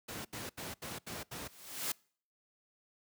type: noise bursts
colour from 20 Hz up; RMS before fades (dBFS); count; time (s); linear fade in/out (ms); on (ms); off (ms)
pink; -42; 6; 0.08-1.48; 10; 170; 76
type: noise with exponential growth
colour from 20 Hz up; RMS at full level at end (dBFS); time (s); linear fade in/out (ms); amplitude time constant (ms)
white; -33; 1.32-1.92; 5; 130
effects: noise-tail reverb RT60 0.5 s tail -26 dB re dry + high-pass 100 Hz 12 dB/octave